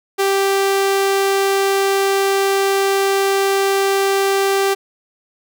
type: tone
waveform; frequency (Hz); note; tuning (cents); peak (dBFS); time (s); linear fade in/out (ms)
sawtooth; 392; G4; 0; -10; 0.18-4.75; 20
effects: none